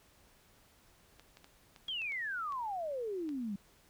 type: clicks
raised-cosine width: 0.2 ms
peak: -36 dBFS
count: 9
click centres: 1.196 / 1.371 / 1.444 / 1.762 / 1.884 / 2.018 / 2.121 / 2.523 / 3.291 s
type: exponential sweep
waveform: sine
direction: down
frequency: 3322 to 191 Hz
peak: -35 dBFS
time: 1.88-3.56 s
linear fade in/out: 5 ms
effects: pink hiss -65 dBFS RMS until 3.89 s